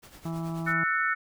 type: noise with tremolo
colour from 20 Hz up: pink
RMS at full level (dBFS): -47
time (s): 0.02-0.74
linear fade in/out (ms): 20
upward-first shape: triangle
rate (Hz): 9.3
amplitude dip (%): 70
type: harmonic tone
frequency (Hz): 164.81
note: E3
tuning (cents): 0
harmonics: 1 / 2 / 4 / 5 / 6 / 7 / 8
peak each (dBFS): -31 / -37 / -43 / -45 / -47 / -48 / -49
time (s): 0.25-0.84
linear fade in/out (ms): 5
type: chord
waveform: sine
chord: F# minor seventh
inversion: third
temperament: equal with one note detuned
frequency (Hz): 1318.5 / 1480 / 1803.2 / 2217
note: E6 / F#6 / A6 / C#7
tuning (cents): 0 / 0 / +42 / 0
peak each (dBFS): -29 / -28 / -29 / -33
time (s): 0.66-1.15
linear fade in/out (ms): 20
effects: none